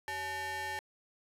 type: ring-modulated tone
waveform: 40% pulse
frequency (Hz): 472.8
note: A#4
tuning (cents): +24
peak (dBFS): -32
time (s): 0.08-0.79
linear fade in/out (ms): 0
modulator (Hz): 1330
effects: resampled to 32000 Hz